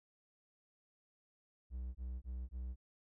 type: tone bursts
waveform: triangle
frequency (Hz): 62.4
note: B1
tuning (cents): +19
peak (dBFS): -38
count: 4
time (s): 1.7-2.76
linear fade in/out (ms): 50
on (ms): 250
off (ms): 20
effects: none